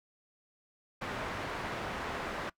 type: low-pass noise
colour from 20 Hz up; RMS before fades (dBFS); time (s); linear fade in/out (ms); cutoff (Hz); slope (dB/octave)
white; -38; 1.01-2.5; 10; 1500; 12
effects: noise-tail reverb RT60 0.1 s tail -21 dB re dry